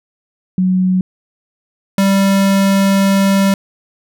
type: tone pair in turn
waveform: sine / square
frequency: 185 / 195.75 Hz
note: F#3 / G3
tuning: 0 / -2 cents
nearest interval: minor second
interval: 98 cents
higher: second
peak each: -10 dBFS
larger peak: neither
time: 0.58-1.01 / 1.98-3.54 s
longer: second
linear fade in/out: 2 ms
effects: none